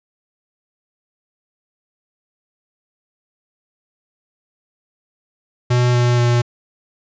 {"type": "tone with pitch steps", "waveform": "square", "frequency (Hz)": [122.9, 121.63, 120.37], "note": ["B2", "B2", "B2"], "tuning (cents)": [-8, -26, -44], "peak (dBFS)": -13, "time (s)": [5.7, 6.42], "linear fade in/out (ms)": 10, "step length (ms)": 240, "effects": ["resampled to 16000 Hz"]}